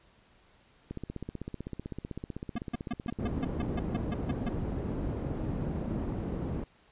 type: click train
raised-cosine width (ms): 3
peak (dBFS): -24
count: 50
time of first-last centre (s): 0.91-4.011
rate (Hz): 15.8
type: tone bursts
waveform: square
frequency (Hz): 235.7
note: A#3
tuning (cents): +19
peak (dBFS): -30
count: 12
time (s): 2.56-4.486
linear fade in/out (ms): 5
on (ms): 23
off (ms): 150
type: low-pass noise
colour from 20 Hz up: white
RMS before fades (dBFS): -34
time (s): 3.19-6.64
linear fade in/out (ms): 5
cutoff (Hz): 270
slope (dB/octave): 12
effects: pink hiss -63 dBFS RMS until 6.91 s + resampled to 8000 Hz